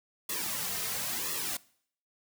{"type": "noise with flanger", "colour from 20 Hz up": "white", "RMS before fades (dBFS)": -34, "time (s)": [0.29, 1.57], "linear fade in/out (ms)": 5, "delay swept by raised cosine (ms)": [1.3, 3.6], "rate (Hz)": 0.98, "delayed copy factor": -0.9, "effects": ["noise-tail reverb RT60 0.6 s tail -22 dB re dry"]}